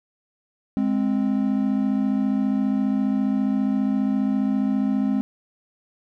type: tone pair together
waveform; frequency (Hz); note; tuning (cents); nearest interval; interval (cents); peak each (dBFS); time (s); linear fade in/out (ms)
triangle; 207.6 / 262.4; G#3 / C4; 0 / +5; major third; 405; -20; 0.77-5.21; 0
effects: none